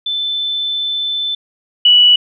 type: tone pair in turn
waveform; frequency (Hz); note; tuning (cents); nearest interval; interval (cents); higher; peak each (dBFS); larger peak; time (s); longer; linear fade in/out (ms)
sine; 3525 / 2948; A7 / F#7; +2 / -7; minor third; 309; first; -16 / -5; second; 0.06-1.35 / 1.85-2.16; first; 5
effects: none